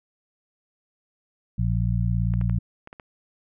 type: harmonic tone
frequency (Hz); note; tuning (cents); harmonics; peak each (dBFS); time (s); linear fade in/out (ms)
58; A#1; -8; 1 / 2 / 3; -25 / -23 / -27; 1.58-2.59; 10
type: clicks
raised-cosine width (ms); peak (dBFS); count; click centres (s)
0.5; -26; 6; 2.338 / 2.413 / 2.497 / 2.874 / 2.929 / 2.998
effects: none